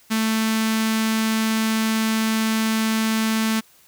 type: tone with notch filter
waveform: sawtooth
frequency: 221.1 Hz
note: A3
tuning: 9 cents sharp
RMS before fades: -21 dBFS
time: 0.1-3.61 s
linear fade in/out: 20 ms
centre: 530 Hz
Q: 0.53
effects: white hiss -54 dBFS RMS until 3.87 s